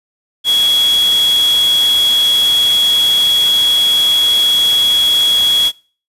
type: tone in noise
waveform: sine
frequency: 3339 Hz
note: G#7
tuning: 9 cents sharp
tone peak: -9 dBFS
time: 0.44-5.72 s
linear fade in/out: 50 ms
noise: white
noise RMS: -23 dBFS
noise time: 0.44-5.72 s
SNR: +11 dB
effects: noise-tail reverb RT60 0.4 s tail -23 dB re dry + resampled to 32000 Hz